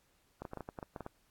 clicks, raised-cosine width 1 ms, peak -27 dBFS, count 11, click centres 0.42 / 0.452 / 0.534 / 0.573 / 0.607 / 0.689 / 0.788 / 0.828 / 0.962 / 1.007 / 1.064 s, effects pink hiss -72 dBFS RMS until 1.3 s + AAC 64 kbps

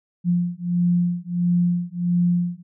sine beating tone pair, 174.61 / 176.11 Hz, F3 / F3, 0 / +15 cents, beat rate 1.5 Hz, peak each -21 dBFS, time 0.24-2.63 s, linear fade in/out 50 ms, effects none

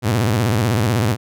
sawtooth tone with vibrato, 111.7 Hz, A2, 27 cents sharp, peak -11 dBFS, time 0.02-1.17 s, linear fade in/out 50 ms, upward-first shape square, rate 16 Hz, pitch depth 180 cents each way, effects none

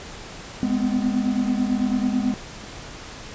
triangle tone cluster, 206.5 / 247.6 / 256.7 Hz, G#3 / B3 / C4, -10 / +5 / -33 cents, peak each -22 dBFS, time 0.63-2.34 s, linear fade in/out 0 ms, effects pink hiss -38 dBFS RMS until 3.34 s + resampled to 16000 Hz

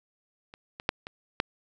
clicks, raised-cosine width 0.3 ms, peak -29 / -23 / -7 / -22 / -8 dBFS, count 5, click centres 0.539 / 0.799 / 0.891 / 1.069 / 1.401 s, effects none

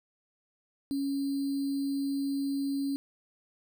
sine tone with sample-and-hold, 277.2 Hz, C#4, in tune, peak -28 dBFS, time 0.91-2.96 s, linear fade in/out 0 ms, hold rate 4410 Hz, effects none

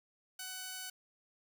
5% pulse tone pair together, 748 / 1496 Hz, F#5 / F#6, +19 / +19 cents, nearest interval octave, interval 1200 cents, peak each -36 / -34 dBFS, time 0.39-0.9 s, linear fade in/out 5 ms, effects none

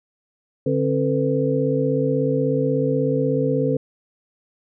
sine tone cluster, 143.5 / 267.8 / 445.6 / 502 Hz, D3 / C4 / A4 / B4, -40 / +40 / +22 / +28 cents, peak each -23 dBFS, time 0.66-3.77 s, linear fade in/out 5 ms, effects none

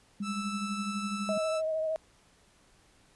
sine tone with tremolo, 202.9 Hz, G#3, 40 cents flat, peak -30 dBFS, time 0.2-1.38 s, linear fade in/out 5 ms, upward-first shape sine, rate 12 Hz, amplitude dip 65%
sawtooth tone, 1318.5 Hz, E6, in tune, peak -32 dBFS, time 0.22-1.62 s, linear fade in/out 50 ms
sine tone with vibrato, 633 Hz, D#5, 30 cents sharp, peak -28 dBFS, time 1.29-1.96 s, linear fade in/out 0 ms, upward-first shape triangle, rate 13 Hz, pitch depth 29 cents each way
effects pink hiss -63 dBFS RMS until 3.15 s + resampled to 24000 Hz

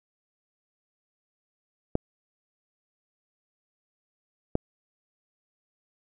clicks, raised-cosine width 2 ms, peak -10 dBFS, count 2, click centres 1.954 / 4.554 s, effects none

